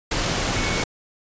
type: tone in noise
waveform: sine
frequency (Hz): 2217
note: C#7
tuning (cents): 0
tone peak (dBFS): -30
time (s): 0.56-0.83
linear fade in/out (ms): 5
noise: pink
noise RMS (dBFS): -23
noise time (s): 0.11-0.84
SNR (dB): -10
effects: resampled to 16000 Hz